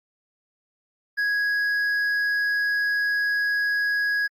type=tone with hard clipping; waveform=sine; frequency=1661.2 Hz; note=G#6; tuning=in tune; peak=-22 dBFS; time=1.17-4.28 s; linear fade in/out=20 ms; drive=4 dB; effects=Opus 48 kbps